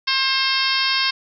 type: harmonic tone with a mistuned harmonic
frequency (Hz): 532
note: C5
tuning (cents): +29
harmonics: 2 / 3 / 4 / 5 / 6 / 7 / 8 / 9 / 10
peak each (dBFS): -26 / -26 / -26 / -26 / -26 / -26 / -26 / -26 / -26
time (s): 0.07-1.11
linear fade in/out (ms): 10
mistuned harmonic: 8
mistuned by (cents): +47
effects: none